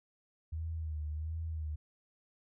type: tone with vibrato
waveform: sine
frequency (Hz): 78.5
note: D#2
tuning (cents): +16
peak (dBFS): -35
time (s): 0.52-1.76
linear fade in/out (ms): 10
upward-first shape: sine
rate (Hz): 1.4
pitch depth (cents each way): 66
effects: none